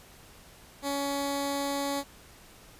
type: tone with notch filter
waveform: 10% pulse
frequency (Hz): 280.5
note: C#4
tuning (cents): +21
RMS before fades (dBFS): -31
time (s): 0.82-2.04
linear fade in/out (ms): 50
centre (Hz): 1500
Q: 1.4
effects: pink hiss -53 dBFS RMS until 2.79 s + resampled to 32000 Hz